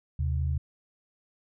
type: tone pair together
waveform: sine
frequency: 78.16 / 130.81 Hz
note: D#2 / C3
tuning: +8 / 0 cents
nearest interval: major sixth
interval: 892 cents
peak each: -26 / -31 dBFS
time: 0.19-0.58 s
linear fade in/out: 5 ms
effects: none